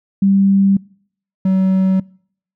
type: tone pair in turn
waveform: sine / triangle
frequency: 196 / 189.26 Hz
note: G3 / F#3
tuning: 0 / +39 cents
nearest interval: minor second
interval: 61 cents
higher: first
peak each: -9 dBFS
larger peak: neither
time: 0.22-0.77 / 1.45-2 s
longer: neither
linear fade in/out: 5 ms
effects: noise-tail reverb RT60 0.6 s tail -25 dB re dry